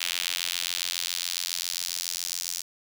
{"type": "tone with high-pass filter sweep", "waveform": "sawtooth", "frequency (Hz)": 87.31, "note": "F2", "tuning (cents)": 0, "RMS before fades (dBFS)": -31, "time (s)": [0, 2.62], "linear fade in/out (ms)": 10, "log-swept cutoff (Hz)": [3000, 5700], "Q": 1.6, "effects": []}